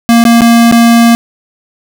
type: tone with dropouts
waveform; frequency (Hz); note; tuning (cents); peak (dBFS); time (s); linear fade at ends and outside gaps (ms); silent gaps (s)
square; 233.1; A#3; 0; -3; 0.09-1.15; 0; 0.24-0.252 / 0.408-0.418 / 0.714-0.724
effects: none